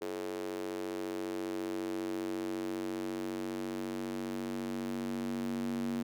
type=tone with high-pass filter sweep; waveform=square; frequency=47.32 Hz; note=F#1; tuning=40 cents sharp; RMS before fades=-37 dBFS; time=0.01-6.03 s; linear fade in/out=10 ms; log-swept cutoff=390 to 240 Hz; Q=4.7; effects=none